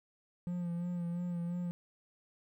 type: tone with vibrato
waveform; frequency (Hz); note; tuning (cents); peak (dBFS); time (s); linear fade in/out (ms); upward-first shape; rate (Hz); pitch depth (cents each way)
triangle; 174.1; F3; -5; -32; 0.47-1.71; 0; sine; 2.9; 34
effects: 12-bit